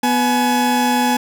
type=tone pair together; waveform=40% pulse; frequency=246.9 / 846 Hz; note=B3 / G#5; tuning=0 / +32 cents; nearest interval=octave + major sixth; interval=2132 cents; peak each=-16 dBFS; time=0.03-1.17 s; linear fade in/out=5 ms; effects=none